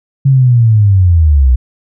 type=linear sweep; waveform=sine; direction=down; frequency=138.59 to 59.9 Hz; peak=-4 dBFS; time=0.25-1.56 s; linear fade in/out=10 ms; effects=none